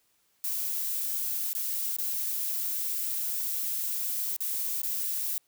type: noise with dropouts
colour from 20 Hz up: violet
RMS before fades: -31 dBFS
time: 0.44-5.38 s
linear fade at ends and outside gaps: 1 ms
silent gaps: 1.531-1.55 / 1.965-1.985 / 4.365-4.405 / 4.817-4.832 s
effects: white hiss -70 dBFS RMS until 5.47 s